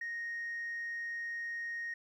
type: tone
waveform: sine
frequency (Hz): 1864.7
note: A#6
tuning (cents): 0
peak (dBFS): -35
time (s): 0.01-1.94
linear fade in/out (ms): 5
effects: tanh soft clip ceiling -34 dBFS + 12-bit